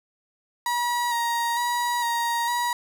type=tone with vibrato; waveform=35% pulse; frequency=951 Hz; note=A#5; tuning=34 cents sharp; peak=-21 dBFS; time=0.66-2.73 s; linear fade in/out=2 ms; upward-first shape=square; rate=1.1 Hz; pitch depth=22 cents each way; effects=none